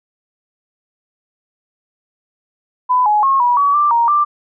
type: tone with pitch steps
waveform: sine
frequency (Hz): 1001 / 841 / 1084 / 970 / 1135 / 1179 / 936 / 1181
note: B5 / G#5 / C#6 / B5 / C#6 / D6 / A#5 / D6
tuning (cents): +23 / +22 / -39 / -31 / +41 / +6 / +7 / +9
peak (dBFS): -10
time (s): 2.89-4.25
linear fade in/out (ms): 20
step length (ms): 170
effects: none

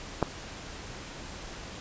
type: clicks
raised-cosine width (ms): 1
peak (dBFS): -27 / -9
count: 2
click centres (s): 0.22 / 0.227
effects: pink hiss -42 dBFS RMS until 1.8 s + resampled to 16000 Hz

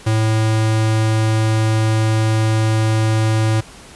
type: tone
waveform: square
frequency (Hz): 110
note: A2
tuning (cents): 0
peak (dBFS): -14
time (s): 0.06-3.61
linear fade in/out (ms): 10
effects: pink hiss -40 dBFS RMS until 3.95 s + resampled to 24000 Hz

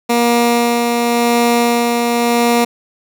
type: tone with tremolo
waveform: 15% pulse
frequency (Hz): 237.1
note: A#3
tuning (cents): +30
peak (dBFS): -4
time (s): 0.09-2.65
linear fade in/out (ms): 10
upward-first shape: sine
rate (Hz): 0.91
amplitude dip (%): 30
effects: none

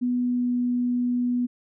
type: tone with pitch glide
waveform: sine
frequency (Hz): 246.6 to 245.2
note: B3 to B3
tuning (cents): -2 to -12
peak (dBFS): -21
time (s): 0.01-1.47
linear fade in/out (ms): 20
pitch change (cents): -10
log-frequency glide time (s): 0.16-0.57
effects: none

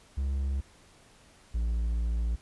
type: tone pair in turn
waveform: triangle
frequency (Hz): 68.1 / 57.27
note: C#2 / A#1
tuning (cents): -30 / -30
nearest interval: minor third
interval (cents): 300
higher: first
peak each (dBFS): -25 / -24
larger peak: second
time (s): 0.17-0.61 / 1.54-2.36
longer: second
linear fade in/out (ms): 10
effects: pink hiss -58 dBFS RMS until 2.41 s + resampled to 24000 Hz

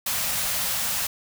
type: band-stop noise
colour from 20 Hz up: white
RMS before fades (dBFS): -26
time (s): 0.06-1.07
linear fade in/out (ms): 5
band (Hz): 240 to 510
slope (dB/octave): 48
effects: none

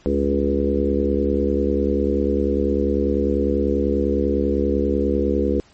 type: harmonic tone with a mistuned harmonic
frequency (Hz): 70.1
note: C#2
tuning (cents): +20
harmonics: 1 / 3 / 4 / 5 / 6 / 7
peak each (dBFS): -24 / -24 / -24 / -24 / -24 / -24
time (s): 0.06-5.6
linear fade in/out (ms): 0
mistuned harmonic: 3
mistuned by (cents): -46
effects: pink hiss -53 dBFS RMS until 5.73 s + MP3 32 kbps

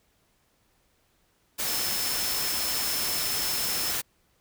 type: tone in noise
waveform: sine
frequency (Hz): 5274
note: E8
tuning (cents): 0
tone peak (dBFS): -32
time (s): 1.66-3.93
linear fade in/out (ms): 20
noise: white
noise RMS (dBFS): -29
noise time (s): 1.58-4.02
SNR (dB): -6
effects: pink hiss -68 dBFS RMS until 4.4 s

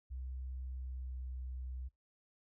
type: tone with pitch glide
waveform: sine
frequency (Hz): 64.4 to 63.7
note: C2 to C2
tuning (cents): -27 to -46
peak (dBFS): -39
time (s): 0.1-1.89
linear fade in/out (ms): 20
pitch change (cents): -19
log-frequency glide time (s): 0.82-1.16
effects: noise-tail reverb RT60 0.2 s tail -25 dB re dry + tanh soft clip ceiling -36 dBFS

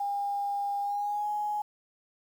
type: tone with pitch glide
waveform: sine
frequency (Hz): 807 to 835.9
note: G#5 to G#5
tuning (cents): -50 to +11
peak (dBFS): -28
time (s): 0-1.62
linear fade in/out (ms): 5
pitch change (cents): +61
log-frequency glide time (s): 0.81-1.28
effects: 9-bit

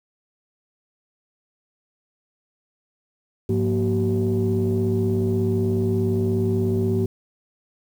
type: tone cluster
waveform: sine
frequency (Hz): 103 / 177.6 / 234.2 / 381.6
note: G#2 / F3 / A#3 / G4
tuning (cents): -14 / +29 / +8 / -47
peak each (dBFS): -21 / -27 / -24 / -22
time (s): 3.49-7.06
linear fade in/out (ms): 5
effects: tanh soft clip ceiling -13 dBFS + 8-bit

